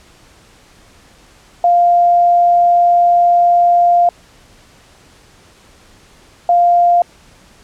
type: tone bursts at uneven times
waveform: sine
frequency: 698.5 Hz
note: F5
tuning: in tune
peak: -7 dBFS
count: 2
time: 1.64-4.09 / 6.49-7.02 s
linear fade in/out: 2 ms
effects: pink hiss -46 dBFS RMS until 7.63 s + low-pass 9000 Hz 12 dB/octave